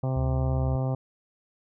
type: harmonic tone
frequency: 130.9 Hz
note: C3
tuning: 1 cent sharp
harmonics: 1 / 2 / 3 / 4 / 5 / 6 / 7 / 8 / 9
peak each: -25 / -35 / -40 / -36 / -38 / -40 / -46 / -48 / -49 dBFS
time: 0.03-0.95 s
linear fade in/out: 5 ms
type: tone with vibrato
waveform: sine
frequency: 71.9 Hz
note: D2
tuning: 36 cents flat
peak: -27 dBFS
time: 0.16-0.76 s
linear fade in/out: 5 ms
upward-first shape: sine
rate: 3.4 Hz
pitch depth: 11 cents each way
effects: none